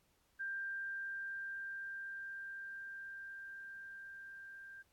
sine tone with level ramp, 1586 Hz, G6, 20 cents sharp, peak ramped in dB -38 to -50 dBFS, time 0.39-4.83 s, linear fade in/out 20 ms, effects pink hiss -75 dBFS RMS until 4.92 s + AAC 64 kbps

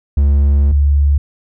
triangle / sine tone pair in turn, 70.7 / 71.52 Hz, C#2 / D2, +35 / -45 cents, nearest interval unison, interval 20 cents, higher second, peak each -6 / -8 dBFS, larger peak first, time 0.17-0.72 / 0.72-1.18 s, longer first, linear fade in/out 5 ms, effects none

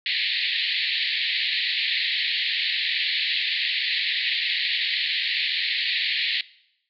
white band-pass noise, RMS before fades -25 dBFS, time 0.06-6.41 s, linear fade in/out 2 ms, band 1800 to 4400 Hz, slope 96 dB/octave, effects noise-tail reverb RT60 0.8 s tail -21 dB re dry

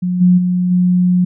sine tone with level steps, 180 Hz, F#3, 47 cents flat, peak -14 / -6 / -12 / -9 dBFS, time 0.02-1.25 s, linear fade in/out 10 ms, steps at 0.2 / 0.37 / 0.7 s, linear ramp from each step 20 ms, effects none

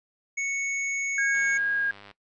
square tone, 2214 Hz, C#7, 3 cents flat, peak -27 dBFS, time 0.37-1.58 s, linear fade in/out 10 ms
sine tone with vibrato, 1629 Hz, G#6, 34 cents flat, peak -23 dBFS, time 1.18-1.91 s, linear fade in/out 2 ms, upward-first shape triangle, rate 2.3 Hz, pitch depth 8 cents each way
click train, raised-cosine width 0.3 ms, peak -30 dBFS, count 78, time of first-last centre 1.35-2.112 s, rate 101 Hz
effects noise-tail reverb RT60 0.1 s tail -19 dB re dry + resampled to 22050 Hz

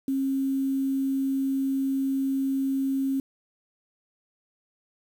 sine tone with quantisation, 270 Hz, C#4, 45 cents flat, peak -23 dBFS, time 0.08-3.2 s, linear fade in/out 2 ms, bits 8, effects none

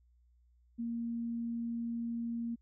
sine tone, 233.2 Hz, A#3, 1 cent sharp, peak -34 dBFS, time 0.78-2.56 s, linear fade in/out 20 ms, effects added 60 Hz sine -64 dBFS peak until 2.61 s

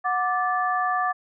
sine tone cluster, 733 / 1174 / 1743 Hz, F#5 / D6 / A6, -16 / -1 / -17 cents, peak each -25 / -24 / -29 dBFS, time 0.04-1.13 s, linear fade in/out 20 ms, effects none

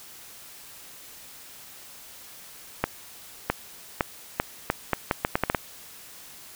accelerating click train, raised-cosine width 0.5 ms, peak -6 dBFS, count 12, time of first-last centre 2.84-5.548 s, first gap 660 ms, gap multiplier 0.77, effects white hiss -46 dBFS RMS until 6.55 s

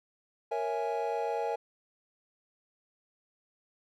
triangle chord, A# half-diminished seventh, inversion none, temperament equal, 466.2 / 554.4 / 659.3 / 830.6 Hz, A#4 / C#5 / E5 / G#5, 0 / 0 / 0 / 0 cents, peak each -32 / -36 / -35 / -32 dBFS, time 0.51-1.56 s, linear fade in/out 10 ms, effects none

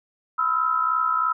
sine tone cluster, 1002 / 1293 / 1356 Hz, B5 / E6 / E6, +25 / -34 / +49 cents, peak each -29 / -21 / -25 dBFS, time 0.38-1.33 s, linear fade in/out 10 ms, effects none

